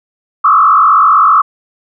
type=tone with frequency modulation; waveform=sine; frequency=1215 Hz; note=D#6; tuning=42 cents flat; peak=-4 dBFS; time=0.44-1.42 s; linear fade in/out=10 ms; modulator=47.8 Hz; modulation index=2.4; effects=none